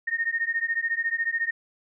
sine beating tone pair, 1836 / 1850 Hz, A#6 / A#6, -27 / -14 cents, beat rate 14 Hz, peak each -27 dBFS, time 0.07-1.51 s, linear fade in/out 10 ms, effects none

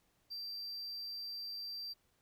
triangle tone, 4699 Hz, D8, in tune, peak -40 dBFS, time 0.3-1.94 s, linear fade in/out 20 ms, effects pink hiss -75 dBFS RMS until 2.21 s

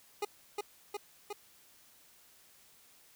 25% pulse tone with echo, 411.7 Hz, G#4, 15 cents flat, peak -28 dBFS, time 0.22-0.25 s, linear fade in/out 5 ms, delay 360 ms, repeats 3, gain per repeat -2 dB, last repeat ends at 1.33 s, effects white hiss -62 dBFS RMS until 3.15 s

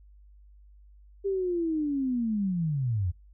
sine linear sweep, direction down, 400 to 81.5 Hz, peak -25 dBFS, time 1.24-3.12 s, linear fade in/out 20 ms, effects noise-tail reverb RT60 0.2 s tail -22 dB re dry + added 50 Hz sine -51 dBFS peak until 3.33 s

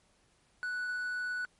triangle tone with quantisation, 1480 Hz, F#6, in tune, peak -31 dBFS, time 0.63-1.45 s, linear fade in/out 0 ms, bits 10, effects pink hiss -69 dBFS RMS until 1.59 s + MP3 48 kbps

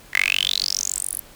10% pulse tone with high-pass filter sweep, 47.1 Hz, F#1, 32 cents sharp, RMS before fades -23 dBFS, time 0.13-1.21 s, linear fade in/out 10 ms, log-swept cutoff 1900 to 12000 Hz, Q 9.6, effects pink hiss -47 dBFS RMS until 1.35 s

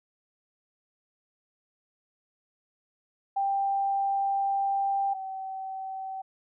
sine tone pair in turn, 789 / 766.5 Hz, G5 / G5, +11 / -39 cents, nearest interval minor second, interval 50 cents, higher first, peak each -24 / -33 dBFS, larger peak first, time 3.36-5.14 / 5.14-6.22 s, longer first, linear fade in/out 10 ms, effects none

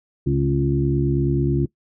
harmonic tone with a mistuned harmonic, 69.3 Hz, C#2, in tune, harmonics 1 / 2 / 3 / 4 / 5, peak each -26 / -19 / -31 / -25 / -23 dBFS, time 0.26-1.66 s, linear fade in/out 10 ms, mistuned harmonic 3, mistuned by +55 cents, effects noise-tail reverb RT60 0.1 s tail -20 dB re dry

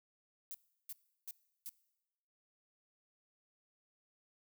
violet noise bursts, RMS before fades -45 dBFS, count 4, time 0.51-1.692 s, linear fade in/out 0 ms, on 33 ms, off 350 ms, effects noise-tail reverb RT60 1.0 s tail -21 dB re dry

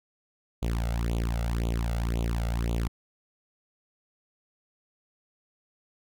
sawtooth tone with flanger, 57.6 Hz, A#1, 20 cents flat, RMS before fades -28 dBFS, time 0.62-2.88 s, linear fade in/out 10 ms, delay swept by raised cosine 0.28 to 1.48 ms, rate 1.9 Hz, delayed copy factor +0.95, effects none

